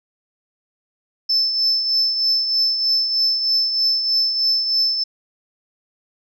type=tone with tremolo; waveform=sine; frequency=5274 Hz; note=E8; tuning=in tune; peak=-12 dBFS; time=1.29-5.04 s; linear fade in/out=10 ms; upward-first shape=triangle; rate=3.2 Hz; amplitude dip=60%; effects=tanh soft clip ceiling -11 dBFS